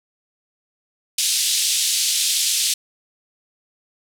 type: band-pass noise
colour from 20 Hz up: pink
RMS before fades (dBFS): -20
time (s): 1.18-2.74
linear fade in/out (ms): 5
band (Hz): 3300 to 11000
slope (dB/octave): 24
effects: none